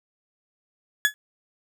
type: tone with exponential decay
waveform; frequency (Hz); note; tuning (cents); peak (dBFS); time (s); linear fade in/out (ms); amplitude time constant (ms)
35% pulse; 1699; G#6; +39; -11; 1.05-1.14; 0; 19
effects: none